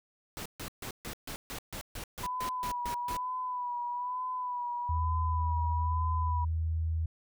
pink noise bursts, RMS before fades -40 dBFS, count 13, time 0.37-3.168 s, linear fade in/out 0 ms, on 86 ms, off 140 ms
sine tone with vibrato, 987.8 Hz, B5, in tune, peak -32 dBFS, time 2.23-6.45 s, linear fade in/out 10 ms, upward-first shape sine, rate 1.1 Hz, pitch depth 42 cents each way
sine tone, 80.9 Hz, E2, 32 cents flat, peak -28 dBFS, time 4.89-7.06 s, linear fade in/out 5 ms
effects none

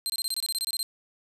25% pulse tone bursts, 4150 Hz, C8, 15 cents flat, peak -22 dBFS, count 13, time 0.06-0.829 s, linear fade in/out 0 ms, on 37 ms, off 24 ms, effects none

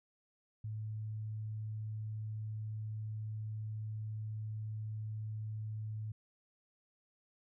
sine tone, 108.2 Hz, A2, 29 cents flat, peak -38 dBFS, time 0.64-6.12 s, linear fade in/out 5 ms, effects none

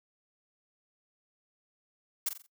blue noise with echo, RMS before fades -30 dBFS, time 2.26-2.29 s, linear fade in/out 5 ms, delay 44 ms, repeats 4, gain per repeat -8 dB, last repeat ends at 2.466 s, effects noise-tail reverb RT60 0.1 s tail -21 dB re dry

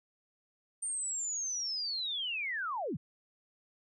sine linear sweep, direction down, 8900 to 98 Hz, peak -33 dBFS, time 0.82-2.97 s, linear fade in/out 10 ms, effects none

